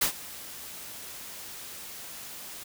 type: noise with ADSR envelope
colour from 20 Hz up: white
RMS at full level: -23 dBFS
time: 0.01-2.64 s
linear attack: 10 ms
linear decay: 99 ms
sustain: -19 dB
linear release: 11 ms
effects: none